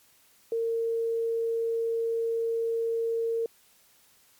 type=tone; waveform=sine; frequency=458 Hz; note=A#4; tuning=31 cents flat; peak=-25 dBFS; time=0.52-3.46 s; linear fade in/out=2 ms; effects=white hiss -61 dBFS RMS until 4.39 s + MP3 96 kbps